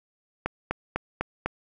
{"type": "click train", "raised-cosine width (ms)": 0.5, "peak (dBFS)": -11, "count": 5, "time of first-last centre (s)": [0.46, 1.46], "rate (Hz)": 4, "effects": []}